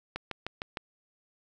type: click train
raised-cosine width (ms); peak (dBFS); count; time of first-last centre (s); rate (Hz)
0.3; -18; 5; 0.16-0.772; 6.54
effects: none